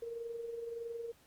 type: tone with amplitude modulation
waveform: sine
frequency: 465.1 Hz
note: A#4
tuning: 4 cents flat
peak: -37 dBFS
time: 0.02-1.12 s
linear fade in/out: 5 ms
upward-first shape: sine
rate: 21.6 Hz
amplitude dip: 50%
effects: pink hiss -66 dBFS RMS until 1.26 s + Opus 48 kbps